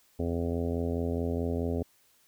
harmonic tone, 84.7 Hz, E2, 48 cents sharp, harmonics 1 / 2 / 3 / 4 / 5 / 6 / 7 / 8 / 9, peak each -32 / -38 / -33 / -41 / -35 / -40 / -41 / -45 / -50 dBFS, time 0.19-1.83 s, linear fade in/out 5 ms, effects white hiss -65 dBFS RMS until 2.27 s

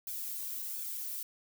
violet noise with flanger, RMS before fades -39 dBFS, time 0.07-1.23 s, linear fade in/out 2 ms, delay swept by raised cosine 1 to 2.4 ms, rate 1.4 Hz, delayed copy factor -0.65, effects none

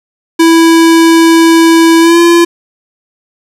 square tone with pitch glide, 329.6 to 341.2 Hz, E4 to F4, 0 to -40 cents, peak -3 dBFS, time 0.39-2.45 s, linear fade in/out 10 ms, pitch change +60 cents, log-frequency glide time 2-2.19 s, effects low-pass 12000 Hz 12 dB/octave + 7-bit

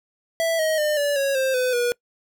square tone with pitch steps, 659.3 / 630.6 / 603.2 / 576.9 / 551.8 / 527.8 / 504.9 / 482.9 Hz, E5 / D#5 / D5 / D5 / C#5 / C5 / B4 / B4, 0 / +23 / +46 / -31 / -8 / +15 / +38 / -39 cents, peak -20 dBFS, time 0.4-1.92 s, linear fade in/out 0 ms, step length 190 ms, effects noise-tail reverb RT60 0.1 s tail -24 dB re dry

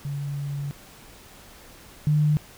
sine tone pair in turn, 142 / 150.25 Hz, C#3 / D3, +42 / +40 cents, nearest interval minor second, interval 98 cents, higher second, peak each -27 / -17 dBFS, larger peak second, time 0.05-0.71 / 2.07-2.37 s, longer first, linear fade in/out 0 ms, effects pink hiss -48 dBFS RMS until 2.57 s

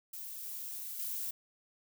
violet noise with level steps, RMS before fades -44 / -42 / -38 dBFS, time 0.13-1.31 s, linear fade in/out 5 ms, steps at 0.43 / 0.99 s, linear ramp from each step 5 ms, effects none

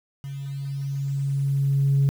sine tone with level ramp, 138.59 Hz, C#3, in tune, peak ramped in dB -31 to -14 dBFS, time 0.24-2.09 s, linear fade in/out 0 ms, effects tanh soft clip ceiling -13 dBFS + 8-bit

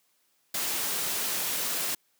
white noise, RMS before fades -30 dBFS, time 0.54-1.95 s, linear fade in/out 5 ms, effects white hiss -70 dBFS RMS until 2.19 s + high-pass 150 Hz 12 dB/octave

